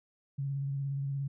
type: tone with vibrato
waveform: sine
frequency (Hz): 138.59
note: C#3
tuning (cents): 0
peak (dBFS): -31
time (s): 0.38-1.28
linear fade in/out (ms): 10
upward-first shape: triangle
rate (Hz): 17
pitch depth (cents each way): 34
effects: none